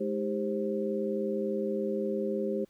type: harmonic tone with a mistuned harmonic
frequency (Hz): 105.5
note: G#2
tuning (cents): +28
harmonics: 2 / 3 / 4 / 5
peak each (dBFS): -33 / -39 / -32 / -34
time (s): 0-2.65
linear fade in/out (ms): 10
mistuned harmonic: 4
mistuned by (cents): -110
effects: pink hiss -68 dBFS RMS until 2.69 s